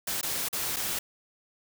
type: noise with dropouts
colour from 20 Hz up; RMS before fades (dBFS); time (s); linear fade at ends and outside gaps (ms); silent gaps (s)
white; -31; 0.07-0.99; 5; 0.213-0.229 / 0.487-0.528 / 0.762-0.766
effects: none